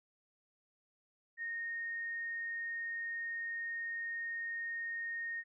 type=tone; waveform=sine; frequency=1851 Hz; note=A#6; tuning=13 cents flat; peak=-37 dBFS; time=1.37-5.44 s; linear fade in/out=50 ms; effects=none